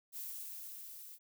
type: noise with level ramp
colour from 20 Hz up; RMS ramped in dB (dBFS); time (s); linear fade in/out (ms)
violet; -43 to -52; 0.12-1.19; 50
effects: none